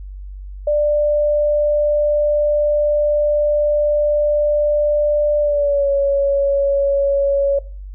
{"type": "tone with pitch glide", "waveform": "sine", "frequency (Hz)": [592, 558.8], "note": ["D5", "C#5"], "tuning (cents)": [14, 14], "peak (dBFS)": -13, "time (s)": [0.67, 7.59], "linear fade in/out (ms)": 5, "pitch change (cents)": -100, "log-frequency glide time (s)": [5.4, 5.89], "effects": ["noise-tail reverb RT60 0.4 s tail -19 dB re dry", "added 48 Hz sine -29 dBFS peak until 7.94 s"]}